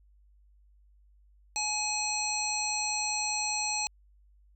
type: harmonic tone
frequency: 845 Hz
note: G#5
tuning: 30 cents sharp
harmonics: 1 / 3 / 5 / 7 / 9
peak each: -35 / -35 / -35 / -35 / -35 dBFS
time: 1.56-3.87 s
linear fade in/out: 0 ms
effects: added 50 Hz sine -58 dBFS peak until 4.55 s